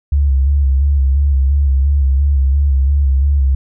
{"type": "tone with vibrato", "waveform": "sine", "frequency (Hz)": 69.1, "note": "C#2", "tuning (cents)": -5, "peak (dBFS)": -9, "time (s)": [0.12, 3.55], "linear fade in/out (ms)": 5, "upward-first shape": "square", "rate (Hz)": 2.9, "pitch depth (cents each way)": 50, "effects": []}